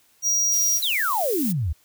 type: tone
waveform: square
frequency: 5740 Hz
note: F8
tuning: 47 cents sharp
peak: -19 dBFS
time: 0.22-0.81 s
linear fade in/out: 50 ms
type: noise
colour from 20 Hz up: violet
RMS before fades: -29 dBFS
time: 0.51-1.53 s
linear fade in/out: 20 ms
type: exponential sweep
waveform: sine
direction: down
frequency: 4186 to 69.3 Hz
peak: -21 dBFS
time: 0.82-1.73 s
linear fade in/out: 10 ms
effects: white hiss -60 dBFS RMS until 1.84 s